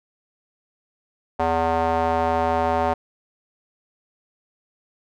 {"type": "tone with band-pass filter", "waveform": "square", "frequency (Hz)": 82.41, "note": "E2", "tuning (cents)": 0, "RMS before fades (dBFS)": -21, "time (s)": [1.39, 2.94], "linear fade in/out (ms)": 10, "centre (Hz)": 770, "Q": 2.5, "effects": []}